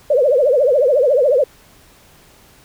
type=tone with vibrato; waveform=sine; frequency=540 Hz; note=C#5; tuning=45 cents flat; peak=-10 dBFS; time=0.1-1.44 s; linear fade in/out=5 ms; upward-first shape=triangle; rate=14 Hz; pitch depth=250 cents each way; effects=pink hiss -48 dBFS RMS until 2.64 s